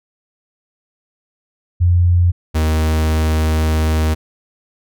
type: tone pair in turn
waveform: sine / 45% pulse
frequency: 87.9 / 78.56 Hz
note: F2 / D#2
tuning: +12 / +17 cents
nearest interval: major second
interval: 195 cents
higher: first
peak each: -9 / -13 dBFS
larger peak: first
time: 1.8-2.32 / 2.54-4.15 s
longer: second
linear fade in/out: 20 ms
effects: none